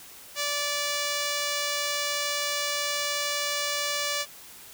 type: tone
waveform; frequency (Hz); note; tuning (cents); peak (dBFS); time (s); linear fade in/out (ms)
5% pulse; 581; D5; -19; -15; 0.35-4.26; 50
effects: white hiss -47 dBFS RMS until 4.73 s